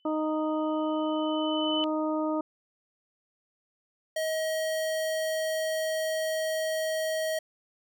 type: tone with exponential growth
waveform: sine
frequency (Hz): 3009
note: F#7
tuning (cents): +28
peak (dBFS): -27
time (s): 0-1.84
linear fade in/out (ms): 0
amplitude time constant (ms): 400
type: harmonic tone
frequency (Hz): 310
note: D#4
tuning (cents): -6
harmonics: 1 / 2 / 3 / 4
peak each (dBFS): -28 / -31 / -36 / -37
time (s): 0.05-2.41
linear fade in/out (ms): 5
type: tone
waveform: square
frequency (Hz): 634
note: D#5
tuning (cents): +32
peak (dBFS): -28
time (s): 4.16-7.39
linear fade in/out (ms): 5
effects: none